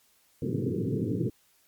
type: band-pass noise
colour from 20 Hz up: pink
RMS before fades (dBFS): -29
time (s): 0.42-1.3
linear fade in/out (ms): 5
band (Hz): 100 to 460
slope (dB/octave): 96
effects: white hiss -65 dBFS RMS until 1.67 s + MP3 96 kbps